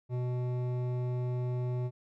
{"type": "tone with hard clipping", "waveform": "sine", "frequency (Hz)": 124.2, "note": "B2", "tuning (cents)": 10, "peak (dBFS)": -32, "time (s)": [0.09, 1.91], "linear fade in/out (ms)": 50, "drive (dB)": 12, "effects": []}